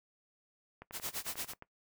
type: click train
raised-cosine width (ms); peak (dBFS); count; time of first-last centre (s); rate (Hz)
0.5; -32; 10; 0.82-1.624; 11.2
type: noise with tremolo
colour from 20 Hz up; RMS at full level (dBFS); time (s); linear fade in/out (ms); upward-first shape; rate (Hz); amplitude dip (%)
white; -37; 0.92-1.54; 50; sine; 8.7; 95
effects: noise-tail reverb RT60 0.1 s tail -19 dB re dry